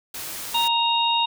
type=noise; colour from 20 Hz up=white; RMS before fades=-33 dBFS; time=0.14-0.68 s; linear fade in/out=5 ms
type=harmonic tone; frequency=932.3 Hz; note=A#5; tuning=in tune; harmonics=1 / 3 / 4; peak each=-21 / -25 / -23 dBFS; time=0.54-1.26 s; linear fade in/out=10 ms
effects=none